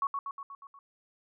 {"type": "tone with echo", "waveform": "sine", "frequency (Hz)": 1113, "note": "C#6", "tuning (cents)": 7, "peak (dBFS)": -26, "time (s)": [0.02, 0.07], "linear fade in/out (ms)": 2, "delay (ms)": 120, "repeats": 6, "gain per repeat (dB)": -4, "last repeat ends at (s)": 0.79, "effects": []}